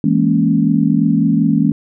sine chord, A# half-diminished seventh, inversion second, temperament equal, 164.81 / 207.7 / 233.1 / 277.2 Hz, E3 / G#3 / A#3 / C#4, 0 / 0 / 0 / 0 cents, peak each -16 dBFS, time 0.04-1.72 s, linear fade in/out 2 ms, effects none

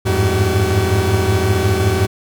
40% pulse tone cluster, 86.8 / 100.5 / 106 / 380.1 Hz, F2 / G2 / G#2 / F#4, -10 / +44 / +36 / +47 cents, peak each -18 dBFS, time 0.05-2.07 s, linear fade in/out 20 ms, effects none

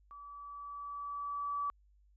sine tone with level ramp, 1150 Hz, D6, 37 cents flat, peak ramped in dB -48 to -32 dBFS, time 0.11-1.7 s, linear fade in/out 0 ms, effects added 50 Hz sine -63 dBFS peak until 2.16 s

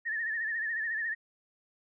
sine tone with vibrato, 1795 Hz, A6, 34 cents sharp, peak -30 dBFS, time 0.05-1.15 s, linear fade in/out 20 ms, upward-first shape sine, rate 14 Hz, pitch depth 80 cents each way, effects none

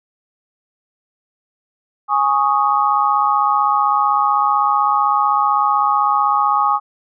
sine chord, Ab suspended fourth, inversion none, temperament equal, 830.6 / 1108.7 / 1244.5 Hz, Ab5 / Db6 / Eb6, 0 / 0 / 0 cents, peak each -17 dBFS, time 2.08-6.8 s, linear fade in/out 50 ms, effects none

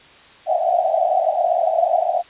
pink band-pass noise, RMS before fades -18 dBFS, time 0.46-2.23 s, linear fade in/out 50 ms, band 640 to 740 Hz, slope 96 dB/octave, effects white hiss -46 dBFS RMS until 2.29 s + resampled to 8000 Hz

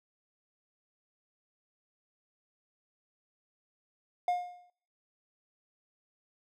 triangle tone with exponential decay, 713 Hz, F5, 36 cents sharp, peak -22 dBFS, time 4.28-4.7 s, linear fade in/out 2 ms, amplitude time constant 90 ms, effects noise-tail reverb RT60 0.6 s tail -23 dB re dry

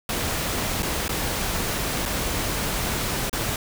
pink noise with dropouts, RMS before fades -26 dBFS, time 0.09-3.56 s, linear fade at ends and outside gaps 2 ms, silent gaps 0.824-0.829 / 1.081-1.092 / 2.055-2.059 / 3.296-3.329 s, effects none

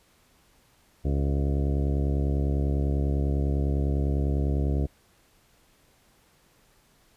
harmonic tone with a mistuned harmonic, 70 Hz, C#2, 18 cents sharp, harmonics 1 / 2 / 3 / 4 / 5 / 6 / 7 / 8 / 9 / 10, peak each -24 / -29 / -36 / -34 / -37 / -38 / -43 / -45 / -44 / -47 dBFS, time 1.04-4.87 s, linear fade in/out 20 ms, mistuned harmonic 8, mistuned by -30 cents, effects pink hiss -62 dBFS RMS until 7.16 s + resampled to 32000 Hz

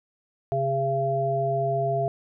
harmonic tone, 135.7 Hz, C#3, 36 cents flat, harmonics 1 / 3 / 5, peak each -28 / -29 / -24 dBFS, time 0.52-2.08 s, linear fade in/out 0 ms, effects none

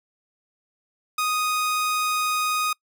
sawtooth tone, 1244.5 Hz, D#6, in tune, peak -18 dBFS, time 1.18-2.73 s, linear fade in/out 5 ms, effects noise-tail reverb RT60 0.1 s tail -26 dB re dry

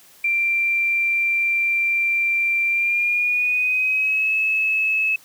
sine tone with pitch glide, 2362 to 2591 Hz, D7 to E7, +9 to -30 cents, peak -17 dBFS, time 0.24-5.16 s, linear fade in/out 5 ms, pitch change +161 cents, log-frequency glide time 2.67-4.33 s, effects white hiss -50 dBFS RMS until 5.24 s + high-pass 60 Hz 12 dB/octave

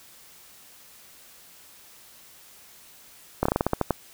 slowing click train, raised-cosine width 1 ms, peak -7 dBFS, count 10, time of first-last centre 3.43-3.907 s, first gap 25 ms, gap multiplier 1.18, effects white hiss -51 dBFS RMS until 4.13 s

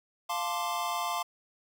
square chord, D minor seventh, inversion first, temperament equal, 698.5 / 880 / 1046.5 / 1174.7 Hz, F5 / A5 / C6 / D6, 0 / 0 / 0 / 0 cents, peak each -36 / -37 / -35 / -38 dBFS, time 0.29-1.23 s, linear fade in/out 10 ms, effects 11-bit

